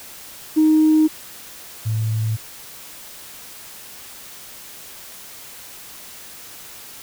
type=tone pair in turn; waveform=sine; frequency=311.4 / 110.1 Hz; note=D#4 / A2; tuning=+2 / +2 cents; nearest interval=octave + tritone; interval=1800 cents; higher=first; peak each=-10 / -18 dBFS; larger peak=first; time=0.56-1.08 / 1.85-2.37 s; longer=neither; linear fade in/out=20 ms; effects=tanh soft clip ceiling -7 dBFS + white hiss -39 dBFS RMS until 7.02 s